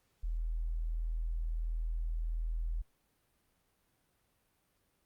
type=tone; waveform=sine; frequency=40.75 Hz; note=E1; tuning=19 cents flat; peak=-32 dBFS; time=0.23-2.82 s; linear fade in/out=10 ms; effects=pink hiss -75 dBFS RMS until 5.05 s + Opus 48 kbps